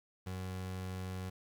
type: tone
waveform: 30% pulse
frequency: 93 Hz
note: F#2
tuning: 9 cents sharp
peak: -36 dBFS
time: 0.26-1.3 s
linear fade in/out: 10 ms
effects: 11-bit